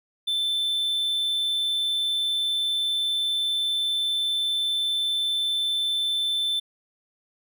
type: tone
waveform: triangle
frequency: 3535 Hz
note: A7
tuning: 7 cents sharp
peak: -21 dBFS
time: 0.27-6.6 s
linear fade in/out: 10 ms
effects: none